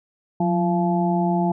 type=harmonic tone with a mistuned harmonic; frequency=172.2 Hz; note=F3; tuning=24 cents flat; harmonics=1 / 2 / 4 / 5; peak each=-20 / -25 / -25 / -26 dBFS; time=0.4-1.52 s; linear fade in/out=5 ms; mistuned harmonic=1; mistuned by=+67 cents; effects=none